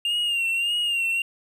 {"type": "tone with vibrato", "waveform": "triangle", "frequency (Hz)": 2794, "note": "F7", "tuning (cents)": 0, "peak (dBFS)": -20, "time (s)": [0.05, 1.22], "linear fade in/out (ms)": 2, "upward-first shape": "sine", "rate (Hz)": 1.7, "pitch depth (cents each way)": 58, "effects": []}